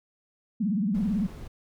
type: tone with vibrato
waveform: sine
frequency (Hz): 203.4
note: G#3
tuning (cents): -36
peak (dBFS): -23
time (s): 0.6-1.27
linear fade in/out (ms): 10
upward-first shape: triangle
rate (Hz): 18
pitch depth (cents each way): 260
type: noise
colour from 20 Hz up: brown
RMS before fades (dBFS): -40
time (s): 0.94-1.48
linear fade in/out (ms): 10
effects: none